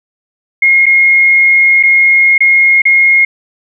sine tone with dropouts, 2148 Hz, C7, 45 cents sharp, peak -4 dBFS, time 0.62-3.25 s, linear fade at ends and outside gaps 5 ms, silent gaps 0.858-0.864 / 1.828-1.834 / 2.38-2.405 / 2.819-2.853 s, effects none

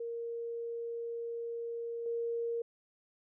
sine tone with level steps, 466.2 Hz, A#4, in tune, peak -36 / -32 dBFS, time 0-2.62 s, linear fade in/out 5 ms, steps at 2.06 s, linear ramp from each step 2 ms, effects none

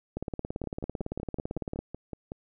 two click trains, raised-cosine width 2 ms, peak -19 / -23 dBFS, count 30 / 10, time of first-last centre 0.17-1.79 / 0.64-2.319 s, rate 17.9 / 5.36 Hz, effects none

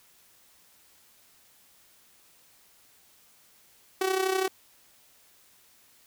sawtooth tone with amplitude modulation, 378.8 Hz, F#4, 41 cents sharp, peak -18 dBFS, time 4.01-4.48 s, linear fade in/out 5 ms, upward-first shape sine, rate 32.2 Hz, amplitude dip 65%, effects white hiss -60 dBFS RMS until 6.06 s

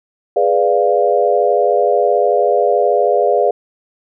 sine chord, G# diminished seventh, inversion none, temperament equal, 415.3 / 493.9 / 587.3 / 698.5 Hz, G#4 / B4 / D5 / F5, 0 / 0 / 0 / 0 cents, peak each -16 dBFS, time 0.36-3.51 s, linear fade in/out 5 ms, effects none

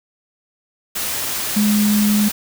sine tone in noise, 209 Hz, G#3, 11 cents sharp, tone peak -13 dBFS, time 1.56-2.29 s, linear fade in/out 10 ms, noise white, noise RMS -23 dBFS, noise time 0.95-2.32 s, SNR +7 dB, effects none

